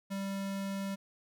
square tone, 196 Hz, G3, in tune, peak -35 dBFS, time 0.1-0.96 s, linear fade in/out 20 ms, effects none

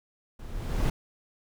brown noise with level ramp, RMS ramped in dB -42 to -22 dBFS, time 0.39-0.9 s, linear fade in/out 5 ms, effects none

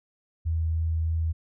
sine tone with vibrato, 81.1 Hz, E2, 28 cents flat, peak -23 dBFS, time 0.45-1.33 s, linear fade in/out 20 ms, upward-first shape triangle, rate 3.2 Hz, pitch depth 9 cents each way, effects none

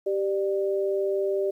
sine tone pair together, 390.6 / 595 Hz, G4 / D5, -6 / +22 cents, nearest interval perfect fifth, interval 728 cents, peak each -24 / -28 dBFS, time 0.06-1.51 s, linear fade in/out 10 ms, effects 10-bit

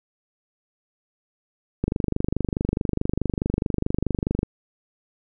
click train, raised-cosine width 3 ms, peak -9 dBFS, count 65, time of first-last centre 1.84-4.431 s, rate 24.7 Hz, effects none

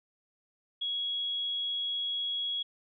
sine tone, 3328 Hz, G#7, 3 cents sharp, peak -30 dBFS, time 0.81-2.63 s, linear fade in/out 10 ms, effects none

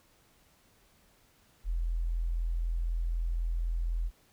sine tone, 41.98 Hz, E1, 32 cents sharp, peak -28 dBFS, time 1.64-4.11 s, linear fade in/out 50 ms, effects pink hiss -65 dBFS RMS until 4.32 s

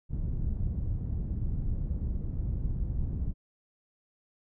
pink low-pass noise, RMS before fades -31 dBFS, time 0.09-3.34 s, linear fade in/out 50 ms, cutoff 130 Hz, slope 12 dB/octave, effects none

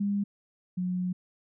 sine tone pair in turn, 201.8 / 181.39 Hz, G#3 / F#3, -49 / -34 cents, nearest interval major second, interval 185 cents, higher first, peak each -25 / -27 dBFS, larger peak first, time 0-0.24 / 0.77-1.13 s, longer second, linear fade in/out 10 ms, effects none

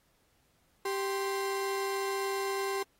35% pulse tone pair together, 392 / 1048.3 Hz, G4 / C6, 0 / +3 cents, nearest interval octave + perfect fourth, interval 1703 cents, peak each -30 / -35 dBFS, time 0.85-2.83 s, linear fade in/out 5 ms, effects pink hiss -71 dBFS RMS until 2.99 s + AAC 48 kbps

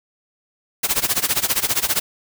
white noise with tremolo, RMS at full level -17 dBFS, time 0.83-2 s, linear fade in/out 10 ms, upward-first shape sine, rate 15 Hz, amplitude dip 90%, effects none

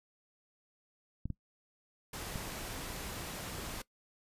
clicks, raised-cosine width 5 ms, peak -25 dBFS, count 3, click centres 1.256 / 1.303 / 2.358 s
pink noise, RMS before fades -42 dBFS, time 2.13-3.82 s, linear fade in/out 5 ms
effects noise-tail reverb RT60 0.1 s tail -20 dB re dry + resampled to 32000 Hz

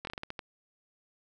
slowing click train, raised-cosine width 0.3 ms, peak -21 dBFS, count 8, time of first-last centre 0.05-0.392 s, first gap 22 ms, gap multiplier 1.26, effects none

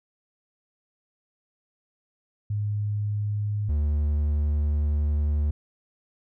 sine / triangle tone pair in turn, 104 / 74.08 Hz, G#2 / D2, +3 / +16 cents, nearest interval tritone, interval 587 cents, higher first, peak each -24 / -19 dBFS, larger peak second, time 2.5-3.69 / 3.69-5.51 s, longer second, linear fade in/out 5 ms, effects none

